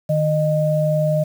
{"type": "tone pair together", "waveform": "sine", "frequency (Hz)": [153.87, 614], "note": ["D#3", "D#5"], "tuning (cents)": [-19, -23], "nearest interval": "2 octaves", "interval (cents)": 2396, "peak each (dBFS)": -18, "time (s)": [0.09, 1.24], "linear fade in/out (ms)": 10, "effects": ["7-bit"]}